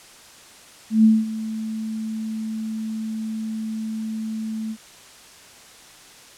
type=tone with ADSR envelope; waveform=sine; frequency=219.9 Hz; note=A3; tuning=1 cent flat; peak=-9 dBFS; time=0.9-4.77 s; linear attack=140 ms; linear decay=210 ms; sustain=-16 dB; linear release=60 ms; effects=white hiss -46 dBFS RMS until 6.37 s + low-pass 9000 Hz 12 dB/octave